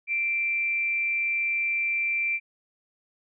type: tone with amplitude modulation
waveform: sine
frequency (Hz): 2353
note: D7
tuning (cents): +3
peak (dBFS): -22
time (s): 0.07-2.4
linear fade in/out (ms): 50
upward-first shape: sine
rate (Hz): 259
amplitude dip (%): 30
effects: none